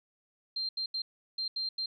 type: tone bursts at uneven times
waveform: sine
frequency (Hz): 4167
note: C8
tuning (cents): -8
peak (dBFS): -31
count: 6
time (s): 0.56-0.69 / 0.77-0.86 / 0.94-1.02 / 1.38-1.48 / 1.56-1.69 / 1.78-1.86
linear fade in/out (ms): 5
effects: none